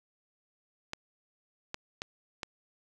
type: clicks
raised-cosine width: 0.2 ms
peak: -18 dBFS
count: 4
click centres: 0.934 / 1.744 / 2.019 / 2.432 s
effects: none